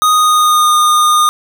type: tone with pitch glide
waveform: square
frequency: 1244 to 1221.9 Hz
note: D#6 to D#6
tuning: -1 to -32 cents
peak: -8 dBFS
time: 0.02-1.29 s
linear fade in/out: 0 ms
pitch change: -31 cents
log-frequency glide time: 0.13-0.71 s
effects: none